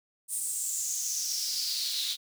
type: noise with high-pass filter sweep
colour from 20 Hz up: pink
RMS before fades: -32 dBFS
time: 0.28-2.17 s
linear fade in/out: 50 ms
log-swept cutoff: 9100 to 3700 Hz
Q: 5.6
effects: none